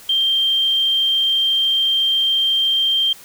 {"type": "tone", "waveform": "sine", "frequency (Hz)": 3167, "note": "G7", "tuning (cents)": 17, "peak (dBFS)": -14, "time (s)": [0.09, 3.13], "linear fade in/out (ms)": 5, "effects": ["white hiss -42 dBFS RMS until 3.24 s"]}